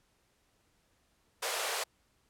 pink high-pass noise, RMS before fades -34 dBFS, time 1.42-1.84 s, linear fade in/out 10 ms, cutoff 440 Hz, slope 48 dB/octave, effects pink hiss -72 dBFS RMS until 2.29 s + low-pass 12000 Hz 12 dB/octave

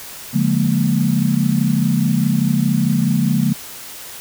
sine tone cluster, 142.9 / 175.5 / 209 / 233.8 Hz, D3 / F3 / G#3 / A#3, -47 / +9 / +11 / +5 cents, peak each -19 dBFS, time 0.33-3.54 s, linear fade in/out 20 ms, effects white hiss -34 dBFS RMS until 4.2 s

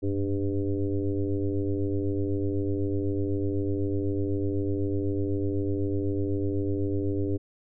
sine tone with frequency modulation, 196 Hz, G3, in tune, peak -24 dBFS, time 0.02-7.38 s, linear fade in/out 20 ms, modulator 100 Hz, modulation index 2.4, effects none

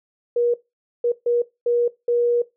sine tone bursts at uneven times, 478.2 Hz, A#4, 44 cents sharp, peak -16 dBFS, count 5, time 0.36-0.54 / 1.04-1.12 / 1.26-1.42 / 1.66-1.88 / 2.08-2.42 s, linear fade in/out 5 ms, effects noise-tail reverb RT60 0.2 s tail -18 dB re dry

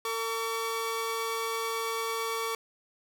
sawtooth tone pair together, 453 / 1137 Hz, A#4 / C#6, -50 / +44 cents, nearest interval octave + major third, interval 1594 cents, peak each -29 / -29 dBFS, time 0.05-2.55 s, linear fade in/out 2 ms, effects none

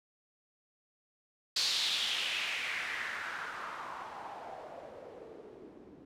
blue noise with low-pass filter sweep, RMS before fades -38 dBFS, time 1.56-6.05 s, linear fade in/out 5 ms, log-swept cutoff 4500 to 290 Hz, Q 3.1, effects none

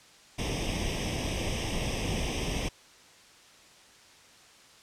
pink noise with comb filter, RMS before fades -31 dBFS, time 0.38-2.69 s, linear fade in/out 10 ms, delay 0.35 ms, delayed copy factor +0.85, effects white hiss -55 dBFS RMS until 4.82 s + low-pass 7000 Hz 12 dB/octave

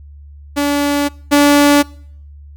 sawtooth tone pair in turn, 287.3 / 288.5 Hz, D4 / D4, -38 / -31 cents, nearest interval unison, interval 7 cents, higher second, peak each -9 / -3 dBFS, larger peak second, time 0.56-1.09 / 1.31-1.83 s, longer first, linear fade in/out 20 ms, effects noise-tail reverb RT60 0.6 s tail -24 dB re dry + added 72 Hz sine -34 dBFS peak until 2.56 s

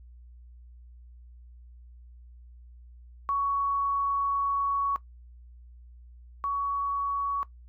sine tone pair in turn, 1118 / 1122.7 Hz, C#6 / C#6, +14 / +22 cents, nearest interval unison, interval 8 cents, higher second, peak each -24 / -26 dBFS, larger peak first, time 3.29-4.96 / 6.44-7.43 s, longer first, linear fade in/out 0 ms, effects noise-tail reverb RT60 0.1 s tail -17 dB re dry + added 60 Hz sine -47 dBFS peak until 7.68 s

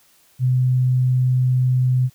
sine tone, 127.3 Hz, C3, 47 cents flat, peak -14 dBFS, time 0.39-2.1 s, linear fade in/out 50 ms, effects white hiss -56 dBFS RMS until 2.14 s

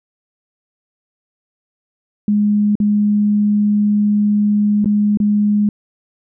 sine tone with dropouts, 207.7 Hz, G#3, in tune, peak -11 dBFS, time 2.28-5.69 s, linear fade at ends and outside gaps 2 ms, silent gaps 2.754-2.801 / 4.845-4.857 / 5.173-5.201 s, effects none

